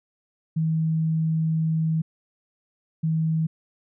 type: tone pair in turn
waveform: sine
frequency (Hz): 160.1 / 160.1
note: D#3 / D#3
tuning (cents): +50 / +50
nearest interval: unison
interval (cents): 0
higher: neither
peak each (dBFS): -20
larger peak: neither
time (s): 0.56-2.02 / 3.03-3.47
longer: first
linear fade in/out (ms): 10
effects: none